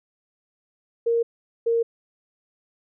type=tone pair in turn; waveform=sine; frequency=465.2 / 462.8 Hz; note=A#4 / A#4; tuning=-4 / -13 cents; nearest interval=unison; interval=9 cents; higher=first; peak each=-18 dBFS; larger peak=neither; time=1.06-1.23 / 1.66-1.83 s; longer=neither; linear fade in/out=10 ms; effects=none